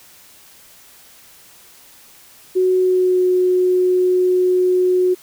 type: tone with pitch glide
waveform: sine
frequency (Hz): 370 to 365.3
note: F#4 to F#4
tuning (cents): 0 to -22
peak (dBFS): -12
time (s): 2.55-5.15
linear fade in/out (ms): 20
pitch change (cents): -22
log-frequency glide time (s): 2.78-3.23
effects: white hiss -46 dBFS RMS until 5.22 s